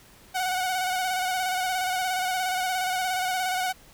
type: tone with vibrato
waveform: sawtooth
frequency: 740 Hz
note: F#5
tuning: in tune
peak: -21 dBFS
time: 0.34-3.73 s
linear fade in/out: 20 ms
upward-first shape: square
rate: 17 Hz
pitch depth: 30 cents each way
effects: pink hiss -53 dBFS RMS until 3.93 s